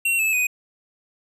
square tone with pitch steps, 2735 / 2611 / 2494 Hz, F7 / E7 / D#7, -37 / -17 / +3 cents, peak -19 dBFS, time 0.05-0.47 s, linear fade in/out 5 ms, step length 140 ms, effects resampled to 32000 Hz

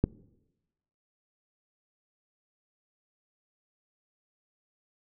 click, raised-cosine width 3 ms, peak -9 dBFS, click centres 0.04 s, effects noise-tail reverb RT60 1.0 s tail -22 dB re dry

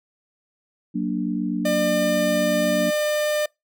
sine chord, Gb augmented, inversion none, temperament equal, 185 / 233.1 / 293.7 Hz, Gb3 / Bb3 / D4, 0 / 0 / 0 cents, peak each -26 dBFS, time 0.94-2.91 s, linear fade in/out 20 ms
45% pulse tone, 601 Hz, D5, 40 cents sharp, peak -20 dBFS, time 1.65-3.46 s, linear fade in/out 5 ms
effects noise-tail reverb RT60 0.2 s tail -26 dB re dry

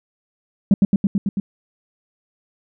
sine tone with echo, 197.9 Hz, G3, 17 cents sharp, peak -6 dBFS, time 0.71-0.74 s, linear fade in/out 2 ms, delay 110 ms, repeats 6, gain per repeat -2 dB, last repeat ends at 1.4 s, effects tanh soft clip ceiling -6 dBFS

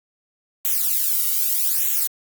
violet noise with flanger, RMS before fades -20 dBFS, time 0.65-2.07 s, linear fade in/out 0 ms, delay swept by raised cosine 0.2 to 1.2 ms, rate 0.81 Hz, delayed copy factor -1, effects Opus 48 kbps

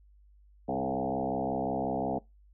sine tone with frequency modulation, 481.3 Hz, B4, 45 cents flat, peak -28 dBFS, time 0.68-2.19 s, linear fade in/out 10 ms, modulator 65.6 Hz, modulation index 4.8, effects noise-tail reverb RT60 0.2 s tail -23 dB re dry + added 50 Hz sine -56 dBFS peak until 2.53 s

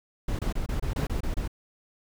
brown noise bursts, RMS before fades -28 dBFS, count 9, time 0.28-1.478 s, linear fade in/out 5 ms, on 110 ms, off 26 ms, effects none

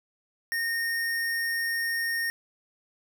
square tone, 1843 Hz, A#6, 20 cents flat, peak -27 dBFS, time 0.52-2.3 s, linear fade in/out 0 ms, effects none

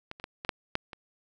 clicks, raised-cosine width 0.3 ms, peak -22 / -30 / -20 / -21 / -10 / -11 / -25 dBFS, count 7, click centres 0.114 / 0.199 / 0.241 / 0.449 / 0.492 / 0.754 / 0.932 s, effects none

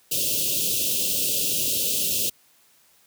white band-stop noise, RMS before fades -24 dBFS, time 0.11-2.3 s, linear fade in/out 10 ms, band 600 to 2600 Hz, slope 96 dB/octave, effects white hiss -59 dBFS RMS until 3.06 s + high-pass 80 Hz 12 dB/octave

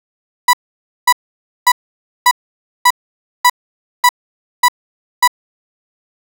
35% pulse tone bursts, 984 Hz, B5, 7 cents flat, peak -4 dBFS, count 9, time 0.48-5.277 s, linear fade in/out 5 ms, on 53 ms, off 540 ms, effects none

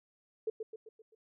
sine tone with echo, 440 Hz, A4, in tune, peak -30 dBFS, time 0.47-0.5 s, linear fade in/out 5 ms, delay 130 ms, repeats 5, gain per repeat -6 dB, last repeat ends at 1.15 s, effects none

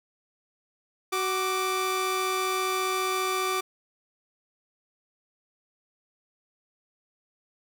sawtooth tone pair together, 374.1 / 1177.1 Hz, F#4 / D6, +19 / +4 cents, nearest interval octave + minor sixth, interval 1985 cents, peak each -25 / -24 dBFS, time 1.12-3.61 s, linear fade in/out 10 ms, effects none

